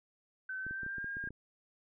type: tone with pitch glide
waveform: sine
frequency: 1529 to 1616.2 Hz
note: G6 to G#6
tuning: -44 to -48 cents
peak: -37 dBFS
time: 0.49-1.29 s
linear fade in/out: 5 ms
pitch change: +96 cents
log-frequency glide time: 0.59-1.07 s
type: clicks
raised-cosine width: 3 ms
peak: -35 dBFS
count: 10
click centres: 0.666 / 0.71 / 0.833 / 0.864 / 0.983 / 1.044 / 1.169 / 1.24 / 1.274 / 1.306 s
effects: none